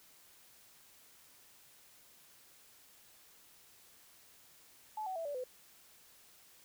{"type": "tone with pitch steps", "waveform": "sine", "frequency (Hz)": [860, 753, 659.3, 577.3, 505.5], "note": ["A5", "F#5", "E5", "D5", "B4"], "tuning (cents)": [-40, 30, 0, -30, 40], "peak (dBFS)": -37, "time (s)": [4.97, 5.44], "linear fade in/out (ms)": 5, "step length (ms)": 94, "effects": ["white hiss -62 dBFS RMS until 6.64 s"]}